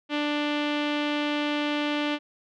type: tone with low-pass filter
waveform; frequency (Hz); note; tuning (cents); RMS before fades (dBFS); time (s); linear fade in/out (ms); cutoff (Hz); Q
sawtooth; 294.9; D4; +7; -27; 0.09-2.19; 50; 3100; 2.6
effects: none